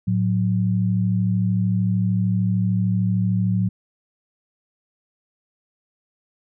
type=tone pair together; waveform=sine; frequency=110 / 183.25 Hz; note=A2 / F#3; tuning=0 / -16 cents; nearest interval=major sixth; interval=884 cents; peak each=-20 dBFS; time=0.07-3.69 s; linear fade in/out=10 ms; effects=none